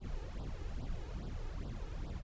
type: noise with flanger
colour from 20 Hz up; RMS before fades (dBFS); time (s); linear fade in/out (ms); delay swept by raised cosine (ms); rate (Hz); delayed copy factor
brown; -41; 0-2.23; 50; 0.22 to 2.42; 2.4; +0.85
effects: resampled to 16000 Hz